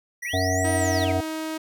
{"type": "tone with vibrato", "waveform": "square", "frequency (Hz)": 1931, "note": "B6", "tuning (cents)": -39, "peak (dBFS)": -30, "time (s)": [0.22, 1.05], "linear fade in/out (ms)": 10, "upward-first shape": "triangle", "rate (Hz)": 11, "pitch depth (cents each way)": 15}
{"type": "linear two-way sweep", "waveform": "sine", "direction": "up then down", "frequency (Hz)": [1751, 9380, 1751], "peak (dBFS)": -31, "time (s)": [0.23, 1.13], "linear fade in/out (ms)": 20, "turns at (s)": 0.73}
{"type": "harmonic tone", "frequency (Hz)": 93, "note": "F#2", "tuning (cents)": 9, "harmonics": [1, 3, 5, 7, 8], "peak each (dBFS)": [-25, -29, -32, -26, -29], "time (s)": [0.33, 1.21], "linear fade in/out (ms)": 10}
{"type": "tone with pitch glide", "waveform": "sawtooth", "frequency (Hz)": [318.3, 316.3], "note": ["D#4", "D#4"], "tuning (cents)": [39, 29], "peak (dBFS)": -24, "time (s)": [0.64, 1.58], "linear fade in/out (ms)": 10, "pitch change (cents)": -10, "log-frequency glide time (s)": [1.02, 1.21]}
{"effects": []}